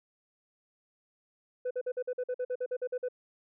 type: tone bursts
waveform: sine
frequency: 500 Hz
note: B4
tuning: 21 cents sharp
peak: -27 dBFS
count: 14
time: 1.65-3.086 s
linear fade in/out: 10 ms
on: 58 ms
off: 48 ms
effects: tanh soft clip ceiling -29 dBFS